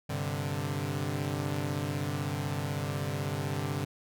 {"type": "chord", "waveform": "sawtooth", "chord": "G suspended fourth", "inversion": "none", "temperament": "equal", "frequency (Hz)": [98, 130.81, 146.83], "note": ["G2", "C3", "D3"], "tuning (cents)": [0, 0, 0], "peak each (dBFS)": [-32, -32, -30], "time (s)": [0.09, 3.85], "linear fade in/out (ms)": 10, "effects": []}